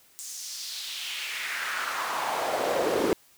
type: noise with high-pass filter sweep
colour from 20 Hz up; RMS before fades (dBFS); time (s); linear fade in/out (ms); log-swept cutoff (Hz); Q
brown; -30; 0.19-3.13; 0; 7400 to 360; 2.5
effects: white hiss -59 dBFS RMS until 3.37 s